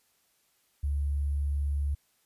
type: tone with sample-and-hold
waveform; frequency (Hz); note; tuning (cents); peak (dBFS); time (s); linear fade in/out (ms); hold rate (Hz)
sine; 71.3; C#2; +49; -26; 0.83-1.95; 10; 11025
effects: white hiss -70 dBFS RMS until 2.25 s + resampled to 32000 Hz